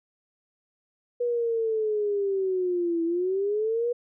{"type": "linear two-way sweep", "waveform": "sine", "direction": "down then up", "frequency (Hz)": [486.9, 329.6, 486.9], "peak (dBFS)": -23, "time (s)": [1.2, 3.93], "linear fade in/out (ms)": 10, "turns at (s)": 3.04, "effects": []}